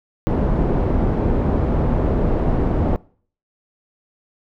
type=low-pass noise; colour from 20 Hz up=pink; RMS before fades=-18 dBFS; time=0.27-2.96 s; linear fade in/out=0 ms; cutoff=580 Hz; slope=12 dB/octave; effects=noise-tail reverb RT60 0.5 s tail -23 dB re dry